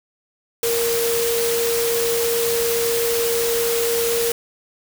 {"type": "tone in noise", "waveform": "sine", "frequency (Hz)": 466.2, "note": "A#4", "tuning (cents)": 0, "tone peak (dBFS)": -19, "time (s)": [0.63, 4.32], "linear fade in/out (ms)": 2, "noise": "white", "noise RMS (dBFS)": -24, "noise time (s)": [0.63, 4.32], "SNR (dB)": 2, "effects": []}